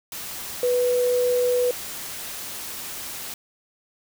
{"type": "tone in noise", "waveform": "sine", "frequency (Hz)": 493.4, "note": "B4", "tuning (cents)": -2, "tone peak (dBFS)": -18, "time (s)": [0.63, 1.71], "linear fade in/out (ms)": 2, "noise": "white", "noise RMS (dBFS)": -34, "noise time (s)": [0.12, 3.34], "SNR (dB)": 13, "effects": []}